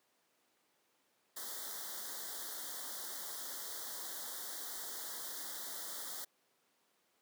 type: band-stop noise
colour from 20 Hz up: white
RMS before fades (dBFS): -44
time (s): 1.36-6.25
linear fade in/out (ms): 10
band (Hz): 2000 to 3200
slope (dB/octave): 96
effects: pink hiss -75 dBFS RMS until 7.21 s + high-pass 300 Hz 12 dB/octave